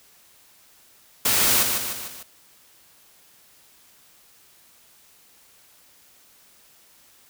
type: noise with echo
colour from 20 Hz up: white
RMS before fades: -20 dBFS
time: 1.25-1.63 s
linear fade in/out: 5 ms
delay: 150 ms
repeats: 4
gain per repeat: -5 dB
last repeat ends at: 2.23 s
effects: white hiss -55 dBFS RMS until 7.29 s